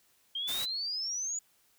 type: exponential sweep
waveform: sine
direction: up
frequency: 3161 to 6970 Hz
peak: -32 dBFS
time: 0.35-1.39 s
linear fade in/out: 5 ms
type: noise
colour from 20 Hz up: white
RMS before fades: -38 dBFS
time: 0.47-0.66 s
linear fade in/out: 20 ms
effects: white hiss -68 dBFS RMS until 1.78 s